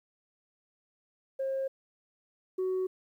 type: tone pair in turn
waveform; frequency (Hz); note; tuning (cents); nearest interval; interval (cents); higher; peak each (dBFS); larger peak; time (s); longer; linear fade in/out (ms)
sine; 536 / 373; C5 / F#4; +42 / +14; tritone; 628; first; -28 / -26; second; 1.39-1.68 / 2.58-2.87; neither; 10
effects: tanh soft clip ceiling -26 dBFS + 11-bit